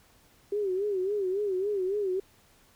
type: tone with vibrato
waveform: sine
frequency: 392 Hz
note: G4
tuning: in tune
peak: -26 dBFS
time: 0.52-2.2 s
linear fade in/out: 5 ms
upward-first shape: sine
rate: 3.6 Hz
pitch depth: 120 cents each way
effects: pink hiss -61 dBFS RMS until 2.75 s